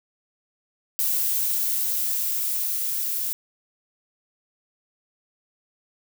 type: noise with level ramp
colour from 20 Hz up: violet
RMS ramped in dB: -23 to -27 dBFS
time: 0.99-3.33 s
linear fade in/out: 0 ms
effects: none